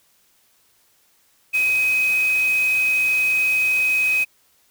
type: tone in noise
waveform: sine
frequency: 2525 Hz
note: D#7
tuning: 25 cents sharp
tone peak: -16 dBFS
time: 1.53-4.25 s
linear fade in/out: 20 ms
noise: white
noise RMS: -34 dBFS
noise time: 1.53-4.25 s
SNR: +15 dB
effects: white hiss -60 dBFS RMS until 4.7 s